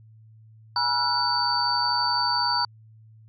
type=tone cluster; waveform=sine; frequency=835 / 966 / 1351 / 1463 / 4572 Hz; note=G#5 / B5 / E6 / F#6 / D8; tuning=+9 / -39 / +42 / -20 / -47 cents; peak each=-33 / -25 / -32 / -33 / -24 dBFS; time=0.76-2.65 s; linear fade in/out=2 ms; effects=added 110 Hz sine -48 dBFS peak until 3.28 s